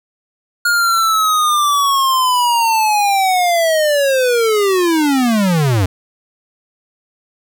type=linear sweep; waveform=square; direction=down; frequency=1432 to 87.31 Hz; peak=-12 dBFS; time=0.65-5.86 s; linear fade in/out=5 ms; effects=none